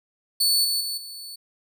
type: tone with level steps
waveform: sawtooth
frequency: 4457 Hz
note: C#8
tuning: 9 cents sharp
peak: -15 / -19 / -24 / -33 dBFS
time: 0.4-1.36 s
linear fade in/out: 10 ms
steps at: 0.64 / 0.8 / 0.97 s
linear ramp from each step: 10 ms
effects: none